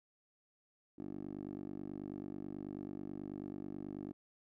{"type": "tone with band-pass filter", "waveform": "10% pulse", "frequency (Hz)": 49.22, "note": "G1", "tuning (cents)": 8, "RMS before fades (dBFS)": -45, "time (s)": [0.98, 4.13], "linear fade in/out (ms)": 10, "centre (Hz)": 310, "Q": 2.7, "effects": []}